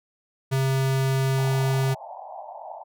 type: tone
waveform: square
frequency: 133.7 Hz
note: C3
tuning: 38 cents sharp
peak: -21 dBFS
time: 0.51-1.95 s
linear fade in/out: 20 ms
type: band-pass noise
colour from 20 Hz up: white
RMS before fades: -39 dBFS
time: 1.36-2.84 s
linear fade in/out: 20 ms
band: 590 to 940 Hz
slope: 96 dB/octave
effects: none